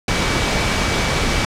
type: tone in noise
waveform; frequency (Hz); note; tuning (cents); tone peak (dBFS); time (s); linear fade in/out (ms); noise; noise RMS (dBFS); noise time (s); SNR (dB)
sine; 2288; D7; -46; -28; 0.08-1.45; 2; pink; -18; 0.08-1.45; -13
effects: low-pass 6000 Hz 12 dB/octave